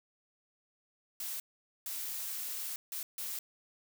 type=noise bursts at uneven times; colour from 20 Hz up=blue; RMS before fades=-39 dBFS; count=4; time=1.2-1.4 / 1.86-2.76 / 2.92-3.03 / 3.18-3.39 s; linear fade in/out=2 ms; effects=none